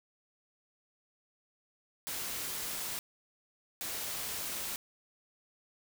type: noise bursts at uneven times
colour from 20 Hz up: white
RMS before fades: -38 dBFS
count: 2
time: 2.07-2.99 / 3.81-4.76 s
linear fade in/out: 0 ms
effects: none